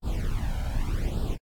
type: noise with flanger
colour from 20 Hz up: brown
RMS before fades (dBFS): -27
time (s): 0.02-1.38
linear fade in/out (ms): 50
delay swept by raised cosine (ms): 0.23 to 1.33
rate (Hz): 0.84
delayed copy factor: +0.85
effects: AAC 64 kbps